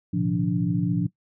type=tone cluster; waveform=sine; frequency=111.5 / 125.6 / 148.2 / 173.9 / 290.5 Hz; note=A2 / B2 / D3 / F3 / D4; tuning=+23 / +30 / +16 / -7 / -19 cents; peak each=-30 / -30 / -31 / -23 / -28 dBFS; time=0.13-1.07 s; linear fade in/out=10 ms; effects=noise-tail reverb RT60 0.1 s tail -18 dB re dry